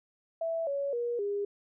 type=tone with pitch steps; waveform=sine; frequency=659.3 / 560.8 / 477.1 / 405.8 Hz; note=E5 / C#5 / A#4 / G#4; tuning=0 / +20 / +40 / -40 cents; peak=-29 dBFS; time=0.41-1.45 s; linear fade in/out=5 ms; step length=260 ms; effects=none